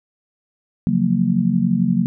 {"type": "chord", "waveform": "sine", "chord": "Gb major seventh", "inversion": "second", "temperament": "just", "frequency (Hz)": [138.75, 173.43, 185, 231.2], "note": ["Db3", "F3", "Gb3", "Bb3"], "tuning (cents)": [2, -12, 0, -14], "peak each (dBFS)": [-24, -22, -18, -19], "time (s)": [0.87, 2.06], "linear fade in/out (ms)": 0, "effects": []}